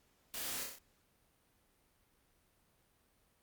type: noise with echo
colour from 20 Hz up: white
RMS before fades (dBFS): -43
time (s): 0.34-0.63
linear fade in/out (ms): 0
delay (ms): 31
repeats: 5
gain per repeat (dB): -3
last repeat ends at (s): 0.785
effects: pink hiss -73 dBFS RMS until 3.42 s + Opus 48 kbps